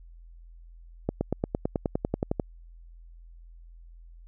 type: accelerating click train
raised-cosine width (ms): 2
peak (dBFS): -12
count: 14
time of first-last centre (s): 1.09-2.398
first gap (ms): 120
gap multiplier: 0.97
effects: added 42 Hz sine -46 dBFS peak until 4.27 s